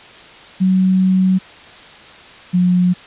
sine tone pair in turn, 187.2 / 179.68 Hz, F#3 / F3, +20 / +50 cents, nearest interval minor second, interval 70 cents, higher first, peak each -10 dBFS, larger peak neither, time 0.6-1.39 / 2.53-2.94 s, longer first, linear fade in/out 20 ms, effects white hiss -39 dBFS RMS until 3.06 s + resampled to 8000 Hz

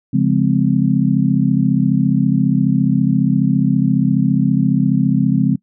sine chord, Db major seventh, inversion none, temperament just, 138.59 / 173.24 / 207.9 / 259.9 Hz, Db3 / F3 / Ab3 / C4, 0 / -14 / +2 / -11 cents, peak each -17 dBFS, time 0.13-5.56 s, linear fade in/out 10 ms, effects noise-tail reverb RT60 0.1 s tail -23 dB re dry

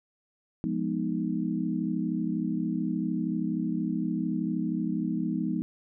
sine chord, F half-diminished seventh, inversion none, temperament equal, 174.61 / 207.7 / 246.9 / 311.1 Hz, F3 / Ab3 / Cb4 / Eb4, 0 / 0 / 0 / 0 cents, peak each -32 dBFS, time 0.64-5.62 s, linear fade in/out 0 ms, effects none

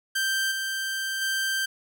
sawtooth tone with level steps, 1568 Hz, G6, in tune, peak -20 / -24 / -21 dBFS, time 0.15-1.66 s, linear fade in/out 10 ms, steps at 0.51 / 1.21 s, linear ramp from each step 10 ms, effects none

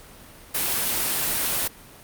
white noise, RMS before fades -24 dBFS, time 0.54-1.68 s, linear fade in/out 10 ms, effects pink hiss -46 dBFS RMS until 2.03 s + Opus 32 kbps

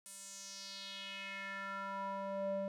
square tone with band-pass filter sweep, 196 Hz, G3, in tune, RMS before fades -43 dBFS, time 0.06-2.68 s, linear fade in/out 0 ms, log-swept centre 9500 to 480 Hz, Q 3.2, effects none

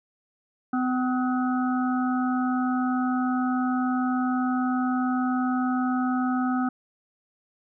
harmonic tone with a mistuned harmonic, 253.8 Hz, B3, 47 cents sharp, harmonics 1 / 3 / 5 / 6, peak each -23 / -31 / -32 / -37 dBFS, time 0.73-6.69 s, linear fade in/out 5 ms, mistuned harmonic 6, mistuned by -52 cents, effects none

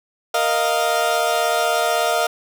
30% pulse chord, Bb suspended fourth, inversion none, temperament equal, 466.2 / 622.3 / 698.5 Hz, Bb4 / Eb5 / F5, 0 / 0 / 0 cents, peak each -22 / -19 / -17 dBFS, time 0.34-2.27 s, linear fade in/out 5 ms, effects none

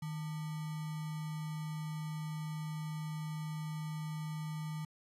sine tone with sample-and-hold, 155.56 Hz, D#3, in tune, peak -37 dBFS, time 0.02-4.85 s, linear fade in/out 5 ms, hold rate 1050 Hz, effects resampled to 32000 Hz

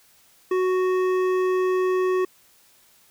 triangle tone with hard clipping, 370 Hz, F#4, in tune, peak -21 dBFS, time 0.51-2.25 s, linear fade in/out 5 ms, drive 15 dB, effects white hiss -57 dBFS RMS until 3.1 s

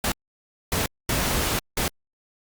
pink noise bursts at uneven times, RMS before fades -24 dBFS, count 4, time 0.04-0.12 / 0.72-0.86 / 1.09-1.59 / 1.77-1.88 s, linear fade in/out 2 ms, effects Opus 48 kbps

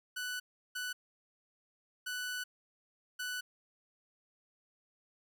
sawtooth tone bursts at uneven times, 1488 Hz, F#6, 9 cents sharp, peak -33 dBFS, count 4, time 0.16-0.4 / 0.75-0.93 / 2.06-2.44 / 3.19-3.41 s, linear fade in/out 10 ms, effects none

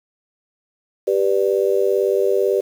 sine chord, G major, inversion none, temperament just, 392 / 490 / 588 Hz, G4 / B4 / D5, 0 / -14 / +2 cents, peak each -17 / -20 / -22 dBFS, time 1.07-2.61 s, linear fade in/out 10 ms, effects 7-bit

